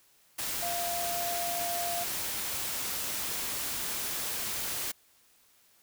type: tone in noise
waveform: sine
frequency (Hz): 694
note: F5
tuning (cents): -11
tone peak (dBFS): -33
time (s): 0.62-2.04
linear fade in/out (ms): 10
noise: white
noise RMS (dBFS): -34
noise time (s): 0.38-4.92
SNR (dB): -2
effects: white hiss -64 dBFS RMS until 5.82 s